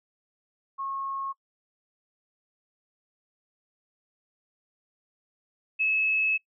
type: tone pair in turn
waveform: sine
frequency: 1089 / 2590 Hz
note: C#6 / E7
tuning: -31 / -31 cents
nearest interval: octave + minor third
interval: 1500 cents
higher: second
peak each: -30 / -22 dBFS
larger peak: second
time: 0.78-1.33 / 5.79-6.38 s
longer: second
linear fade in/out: 20 ms
effects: noise-tail reverb RT60 0.1 s tail -23 dB re dry